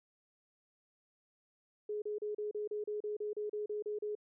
sine tone bursts, 420 Hz, G#4, 19 cents sharp, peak -35 dBFS, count 14, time 1.89-4.152 s, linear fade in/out 5 ms, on 130 ms, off 34 ms, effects none

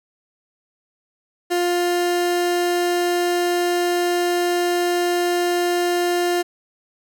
30% pulse tone, 351.6 Hz, F4, 12 cents sharp, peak -15 dBFS, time 1.5-6.43 s, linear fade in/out 20 ms, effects none

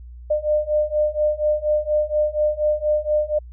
sine beating tone pair, 601 / 605.2 Hz, D5 / D#5, +40 / -48 cents, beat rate 4.2 Hz, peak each -21 / -20 dBFS, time 0.3-3.39 s, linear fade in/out 10 ms, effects added 60 Hz sine -36 dBFS peak until 3.52 s

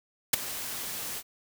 white noise with ADSR envelope, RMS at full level -18 dBFS, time 0.33-1.23 s, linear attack 8 ms, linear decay 9 ms, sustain -18 dB, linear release 53 ms, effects none

